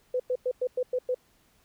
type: tone bursts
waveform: sine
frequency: 503 Hz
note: B4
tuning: 32 cents sharp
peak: -24 dBFS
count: 7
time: 0.14-1.146 s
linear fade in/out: 5 ms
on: 58 ms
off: 100 ms
effects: pink hiss -65 dBFS RMS until 1.64 s